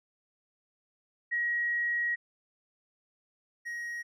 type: tone pair in turn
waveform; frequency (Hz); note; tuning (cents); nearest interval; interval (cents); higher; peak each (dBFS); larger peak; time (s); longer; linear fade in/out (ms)
sine / triangle; 1900 / 1889.4; A#6 / A#6; +33 / +23; unison; 10; first; -27 / -33; first; 1.31-2.16 / 3.65-4.03; first; 20
effects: none